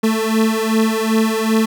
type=beating tone pair; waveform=30% pulse; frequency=220 / 222.6 Hz; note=A3 / A3; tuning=0 / +20 cents; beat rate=2.6 Hz; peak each=-14 / -15 dBFS; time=0.03-1.66 s; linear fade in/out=10 ms; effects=none